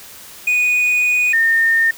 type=tone pair in turn; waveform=triangle / sine; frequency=2473 / 1821.9 Hz; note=D#7 / A#6; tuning=-11 / -40 cents; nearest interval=perfect fourth; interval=529 cents; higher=first; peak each=-11 dBFS; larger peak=neither; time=0.47-1.33 / 1.33-1.91 s; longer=first; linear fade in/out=5 ms; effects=white hiss -38 dBFS RMS until 1.97 s